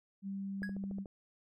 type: tone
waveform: sine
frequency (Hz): 196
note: G3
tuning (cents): 0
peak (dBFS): -37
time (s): 0.22-1.06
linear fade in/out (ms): 50
type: click train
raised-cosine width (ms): 2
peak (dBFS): -34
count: 7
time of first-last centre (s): 0.62-1.058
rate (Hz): 13.7
type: tone with exponential decay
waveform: triangle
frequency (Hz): 1661.2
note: G#6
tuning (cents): 0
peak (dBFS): -34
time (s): 0.63-0.77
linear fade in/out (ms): 1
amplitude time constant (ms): 30
effects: none